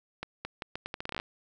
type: accelerating click train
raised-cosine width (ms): 0.3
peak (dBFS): -19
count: 15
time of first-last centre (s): 0.23-1.199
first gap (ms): 220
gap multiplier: 0.78
effects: none